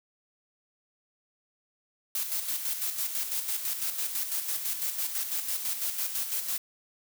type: noise with tremolo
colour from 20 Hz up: blue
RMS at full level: -30 dBFS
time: 2.15-6.58 s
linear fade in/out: 2 ms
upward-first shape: square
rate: 6 Hz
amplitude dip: 50%
effects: none